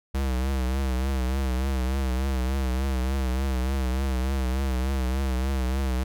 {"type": "tone with vibrato", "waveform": "square", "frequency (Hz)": 65.41, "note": "C2", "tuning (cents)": 0, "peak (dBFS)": -24, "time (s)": [0.14, 6.04], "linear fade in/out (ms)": 10, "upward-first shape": "triangle", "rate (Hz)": 3.4, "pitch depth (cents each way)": 86, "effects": []}